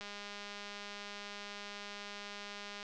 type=click train; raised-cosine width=0.2 ms; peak=-28 dBFS; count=576; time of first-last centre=0.01-2.829 s; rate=204 Hz; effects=low-pass 6000 Hz 12 dB/octave